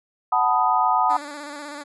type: chord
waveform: sine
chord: B dominant seventh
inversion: second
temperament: equal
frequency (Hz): 740 / 880 / 987.8 / 1244.5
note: F#5 / A5 / B5 / D#6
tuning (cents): 0 / 0 / 0 / 0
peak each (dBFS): -22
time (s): 0.32-1.17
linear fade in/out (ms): 5
type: tone with vibrato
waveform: 10% pulse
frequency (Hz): 291.9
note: D4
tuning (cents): -10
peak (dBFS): -25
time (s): 1.09-1.84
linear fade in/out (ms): 20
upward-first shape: square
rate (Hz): 16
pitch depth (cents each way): 40
effects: resampled to 24000 Hz